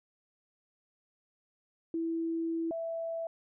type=tone pair in turn; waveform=sine; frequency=329.6 / 661.3 Hz; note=E4 / E5; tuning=0 / +5 cents; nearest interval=octave; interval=1205 cents; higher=second; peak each=-30 / -33 dBFS; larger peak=first; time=1.94-2.71 / 2.71-3.27 s; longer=first; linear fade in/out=2 ms; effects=none